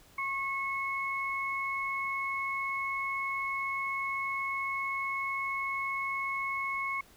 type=tone pair together; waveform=sine; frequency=1088.1 / 2192 Hz; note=C#6 / C#7; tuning=-33 / -20 cents; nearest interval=octave; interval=1213 cents; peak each=-34 / -33 dBFS; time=0.18-7.01 s; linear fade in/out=5 ms; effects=pink hiss -59 dBFS RMS until 7.16 s